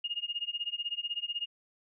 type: tone with tremolo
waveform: sine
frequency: 2847 Hz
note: F7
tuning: 33 cents sharp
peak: -29 dBFS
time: 0.04-1.46 s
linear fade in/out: 5 ms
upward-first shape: sine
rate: 16 Hz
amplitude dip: 95%
effects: none